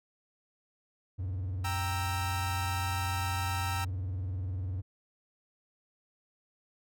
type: tone with vibrato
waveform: triangle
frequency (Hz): 92.5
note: F#2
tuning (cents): 0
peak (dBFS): -30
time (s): 1.18-4.82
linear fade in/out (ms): 20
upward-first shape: triangle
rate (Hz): 20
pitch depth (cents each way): 220
type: chord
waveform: sawtooth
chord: E diminished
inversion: first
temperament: equal with one note detuned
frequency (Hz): 786.3 / 932.3 / 1318.5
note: G5 / Bb5 / E6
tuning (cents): +5 / 0 / 0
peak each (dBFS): -34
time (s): 1.64-3.85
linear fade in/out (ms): 10
effects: none

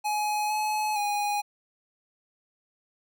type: tone with pitch steps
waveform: square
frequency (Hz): 842 / 853 / 824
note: G#5 / G#5 / G#5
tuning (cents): +24 / +46 / -14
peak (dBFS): -26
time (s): 0.04-1.42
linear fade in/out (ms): 20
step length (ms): 460
effects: none

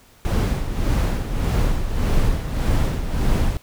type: noise with tremolo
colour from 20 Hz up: brown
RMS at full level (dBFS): -17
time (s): 0.25-3.57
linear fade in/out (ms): 0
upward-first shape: sine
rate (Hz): 1.7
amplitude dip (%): 60
effects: pink hiss -52 dBFS RMS until 3.62 s

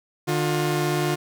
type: tone pair together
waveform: sawtooth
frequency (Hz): 149.9 / 355.8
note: D3 / F4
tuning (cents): +36 / +32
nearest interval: octave + minor third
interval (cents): 1496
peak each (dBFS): -20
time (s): 0.27-1.16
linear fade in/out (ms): 20
effects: none

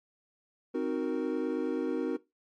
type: chord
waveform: triangle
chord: C half-diminished seventh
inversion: none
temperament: equal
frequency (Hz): 261.6 / 311.1 / 370 / 466.2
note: C4 / Eb4 / Gb4 / Bb4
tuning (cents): 0 / 0 / 0 / 0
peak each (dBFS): -32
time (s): 0.74-2.17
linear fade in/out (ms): 10
effects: noise-tail reverb RT60 0.2 s tail -18 dB re dry + MP3 48 kbps

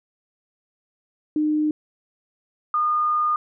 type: tone pair in turn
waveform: sine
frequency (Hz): 304.3 / 1220.2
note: D#4 / D#6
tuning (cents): -38 / -34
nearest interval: 2 octaves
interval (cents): 2404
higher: second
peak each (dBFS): -18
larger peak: neither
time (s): 1.36-1.71 / 2.74-3.36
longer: second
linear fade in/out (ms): 2
effects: none

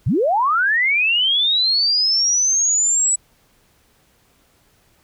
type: linear sweep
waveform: sine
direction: up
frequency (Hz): 80.9 to 7902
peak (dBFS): -14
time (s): 0.06-3.16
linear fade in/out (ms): 10
effects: pink hiss -58 dBFS RMS until 5.03 s

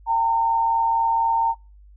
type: tone pair together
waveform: sine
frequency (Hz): 787.9 / 912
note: G5 / A#5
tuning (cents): +9 / -38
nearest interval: minor third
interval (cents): 253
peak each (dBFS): -27 / -17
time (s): 0.06-1.55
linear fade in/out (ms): 50
effects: noise-tail reverb RT60 0.3 s tail -25 dB re dry + added 50 Hz sine -45 dBFS peak until 1.96 s

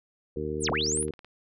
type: harmonic tone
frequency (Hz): 76.5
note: D#2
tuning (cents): -29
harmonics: 1 / 2 / 3 / 4 / 5 / 6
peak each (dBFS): -38 / -38 / -39 / -37 / -34 / -34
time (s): 0.36-1.11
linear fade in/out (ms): 5
type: linear two-way sweep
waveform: sine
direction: down then up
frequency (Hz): 11175 to 32.42 to 11175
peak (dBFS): -26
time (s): 0.6-1.06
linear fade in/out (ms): 50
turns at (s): 0.7
type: click train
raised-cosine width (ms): 0.3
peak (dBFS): -32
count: 11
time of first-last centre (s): 0.7-1.246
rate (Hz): 18.3
effects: none

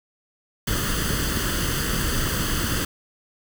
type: noise with comb filter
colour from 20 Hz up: pink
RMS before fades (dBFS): -24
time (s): 0.67-2.85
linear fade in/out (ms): 5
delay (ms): 0.64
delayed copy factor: +0.7
effects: none

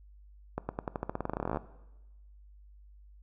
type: accelerating click train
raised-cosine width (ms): 1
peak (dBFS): -18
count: 23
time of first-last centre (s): 0.58-1.572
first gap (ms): 110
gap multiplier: 0.9
effects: noise-tail reverb RT60 1.0 s tail -17 dB re dry + added 50 Hz sine -52 dBFS peak until 3.22 s

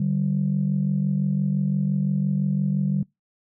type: tone pair together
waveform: sine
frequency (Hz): 146.83 / 192.68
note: D3 / G3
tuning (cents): 0 / -30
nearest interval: perfect fourth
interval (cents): 470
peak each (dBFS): -22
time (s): 0-3.03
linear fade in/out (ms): 5
effects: noise-tail reverb RT60 0.2 s tail -26 dB re dry + tanh soft clip ceiling -13 dBFS

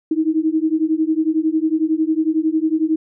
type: beating tone pair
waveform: sine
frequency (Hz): 311.1 / 322.1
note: D#4 / E4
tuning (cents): 0 / -40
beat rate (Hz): 11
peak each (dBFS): -18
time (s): 0.11-2.96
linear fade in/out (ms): 5
effects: none

